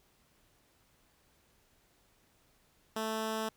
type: tone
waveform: 10% pulse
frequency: 220 Hz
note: A3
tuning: in tune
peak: -25 dBFS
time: 2.96-3.49 s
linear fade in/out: 5 ms
effects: pink hiss -69 dBFS RMS until 3.56 s